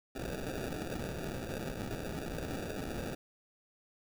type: noise with sample-and-hold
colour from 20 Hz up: white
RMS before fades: -39 dBFS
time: 0.15-3.15 s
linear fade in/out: 10 ms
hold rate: 1050 Hz
effects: none